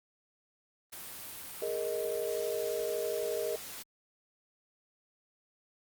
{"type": "noise", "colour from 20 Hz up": "white", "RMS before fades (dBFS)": -44, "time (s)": [0.92, 3.83], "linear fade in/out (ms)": 10}
{"type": "chord", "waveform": "sine", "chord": "Ab suspended second", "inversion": "none", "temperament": "just", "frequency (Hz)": [415.3, 467.2, 623], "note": ["Ab4", "Bb4", "Eb5"], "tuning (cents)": [0, 4, 2], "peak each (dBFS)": [-36, -35, -36], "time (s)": [1.62, 3.56], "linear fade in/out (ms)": 2}
{"effects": ["Opus 32 kbps"]}